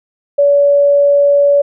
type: tone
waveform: sine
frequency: 570 Hz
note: C#5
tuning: 48 cents sharp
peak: -6 dBFS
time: 0.38-1.62 s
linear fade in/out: 10 ms
effects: none